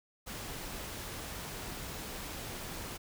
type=noise; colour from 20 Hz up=pink; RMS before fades=-42 dBFS; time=0.26-2.98 s; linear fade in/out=20 ms; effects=none